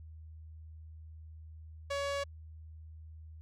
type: tone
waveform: sawtooth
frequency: 562 Hz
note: C#5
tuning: 24 cents sharp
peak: -29 dBFS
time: 1.9-2.24 s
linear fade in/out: 10 ms
effects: added 79 Hz sine -47 dBFS peak until 3.41 s + low-pass 7000 Hz 12 dB/octave